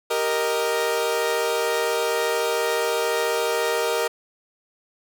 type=chord; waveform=sawtooth; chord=Eb major; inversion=first; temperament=equal; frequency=392 / 466.2 / 622.3 Hz; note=G4 / Bb4 / Eb5; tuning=0 / 0 / 0 cents; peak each=-25 / -19 / -23 dBFS; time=0.1-4.08 s; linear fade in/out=10 ms; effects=none